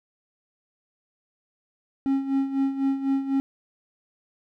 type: tone with tremolo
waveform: triangle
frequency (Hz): 271.7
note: C#4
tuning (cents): -35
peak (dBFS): -17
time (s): 2.06-3.4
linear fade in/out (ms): 0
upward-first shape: sine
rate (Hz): 4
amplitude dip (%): 70
effects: none